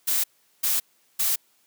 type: noise bursts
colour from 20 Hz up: blue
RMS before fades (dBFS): -23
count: 3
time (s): 0.07-1.36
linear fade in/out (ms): 10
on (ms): 170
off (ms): 390
effects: white hiss -64 dBFS RMS until 1.66 s + high-pass 150 Hz 12 dB/octave